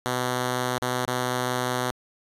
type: tone with dropouts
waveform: 5% pulse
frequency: 125.4 Hz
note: B2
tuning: 27 cents sharp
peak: -13 dBFS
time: 0.06-1.91 s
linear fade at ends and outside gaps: 0 ms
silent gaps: 0.783-0.82 / 1.054-1.076 s
effects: resampled to 32000 Hz